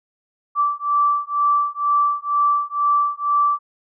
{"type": "beating tone pair", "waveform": "sine", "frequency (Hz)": [1163, 1165.1], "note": ["D6", "D6"], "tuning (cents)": [-17, -14], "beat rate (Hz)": 2.1, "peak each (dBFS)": -19, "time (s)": [0.55, 3.59], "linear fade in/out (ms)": 50, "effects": []}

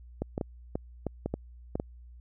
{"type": "clicks", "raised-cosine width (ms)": 2, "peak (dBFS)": -17, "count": 9, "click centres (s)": [0.22, 0.379, 0.412, 0.755, 1.067, 1.26, 1.34, 1.755, 1.799], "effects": ["added 60 Hz sine -47 dBFS peak until 2.2 s"]}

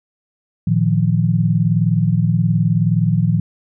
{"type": "chord", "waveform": "sine", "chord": "Bb suspended fourth", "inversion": "none", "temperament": "equal with one note detuned", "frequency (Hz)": [113.75, 155.56, 174.61], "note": ["Bb2", "Eb3", "F3"], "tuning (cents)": [-42, 0, 0], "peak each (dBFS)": -17, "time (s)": [0.67, 3.4], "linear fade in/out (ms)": 5, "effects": []}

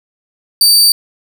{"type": "tone", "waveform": "sawtooth", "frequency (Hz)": 4621, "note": "D8", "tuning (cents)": -29, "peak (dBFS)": -3, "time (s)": [0.61, 0.92], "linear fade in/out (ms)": 2, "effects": []}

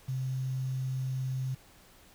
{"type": "tone with quantisation", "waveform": "sine", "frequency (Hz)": 130.6, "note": "C3", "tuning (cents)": -3, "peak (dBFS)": -30, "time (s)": [0.08, 1.55], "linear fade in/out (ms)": 10, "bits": 9, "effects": ["pink hiss -58 dBFS RMS until 2.14 s"]}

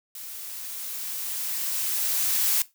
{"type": "noise with level ramp", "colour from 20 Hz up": "blue", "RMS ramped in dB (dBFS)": [-39, -22], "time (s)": [0.15, 2.62], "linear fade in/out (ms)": 2, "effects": ["noise-tail reverb RT60 0.2 s tail -17 dB re dry"]}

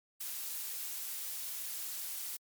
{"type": "noise", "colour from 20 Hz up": "blue", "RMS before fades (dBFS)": -40, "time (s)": [0.2, 2.37], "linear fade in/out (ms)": 10, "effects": ["MP3 96 kbps"]}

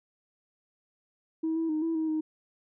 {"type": "tone with pitch steps", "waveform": "sine", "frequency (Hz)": [321.2, 326.5, 309.6, 328.2, 317.6, 312], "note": ["E4", "E4", "D#4", "E4", "D#4", "D#4"], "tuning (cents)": [-45, -17, -9, -8, 36, 5], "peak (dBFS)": -25, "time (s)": [1.43, 2.21], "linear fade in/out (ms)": 10, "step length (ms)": 130, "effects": ["tanh soft clip ceiling -23 dBFS"]}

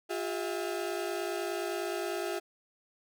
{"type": "tone cluster", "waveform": "35% pulse", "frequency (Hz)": [353.4, 403.1, 650], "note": ["F4", "G4", "E5"], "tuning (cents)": [21, 48, -24], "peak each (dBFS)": [-34, -35, -37], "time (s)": [0.09, 2.4], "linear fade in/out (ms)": 20, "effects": []}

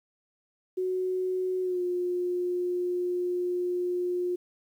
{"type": "tone with pitch glide", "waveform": "sine", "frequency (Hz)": [370, 357], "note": ["F#4", "F4"], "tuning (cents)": [0, 38], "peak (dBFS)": -26, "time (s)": [0.77, 4.36], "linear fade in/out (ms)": 10, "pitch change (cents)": -62, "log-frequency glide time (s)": [1.62, 1.82], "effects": ["10-bit"]}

